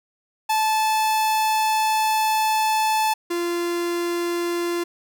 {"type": "tone pair in turn", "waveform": "45% pulse", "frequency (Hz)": [871, 345.7], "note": ["A5", "F4"], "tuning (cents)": [-18, -18], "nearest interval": "octave + major third", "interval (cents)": 1600, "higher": "first", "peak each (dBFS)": [-18, -22], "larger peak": "first", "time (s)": [[0.49, 3.14], [3.3, 4.84]], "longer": "first", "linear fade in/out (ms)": 10, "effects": []}